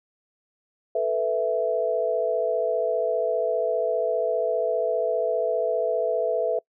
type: chord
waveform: sine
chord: A suspended second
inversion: none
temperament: just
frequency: 440 / 495 / 660 Hz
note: A4 / B4 / E5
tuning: 0 / +4 / +2 cents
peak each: -27 / -26 / -24 dBFS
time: 0.95-6.59 s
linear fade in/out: 5 ms
effects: noise-tail reverb RT60 0.1 s tail -26 dB re dry